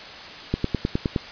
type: click train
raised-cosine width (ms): 3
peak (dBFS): -8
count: 7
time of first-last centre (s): 0.54-1.162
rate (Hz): 9.65
effects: white hiss -38 dBFS RMS until 1.31 s + resampled to 11025 Hz